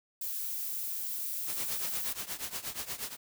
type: noise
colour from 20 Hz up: violet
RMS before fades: -36 dBFS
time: 0.21-2.13 s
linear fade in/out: 5 ms
type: noise with tremolo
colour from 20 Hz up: white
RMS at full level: -35 dBFS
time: 1.46-3.17 s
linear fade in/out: 50 ms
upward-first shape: triangle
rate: 8.4 Hz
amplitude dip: 90%
effects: none